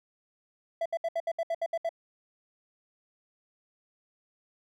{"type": "tone bursts", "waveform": "triangle", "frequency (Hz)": 666, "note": "E5", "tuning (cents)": 18, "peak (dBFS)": -25, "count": 10, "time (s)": [0.81, 1.892], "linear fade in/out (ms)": 5, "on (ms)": 47, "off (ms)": 68, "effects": []}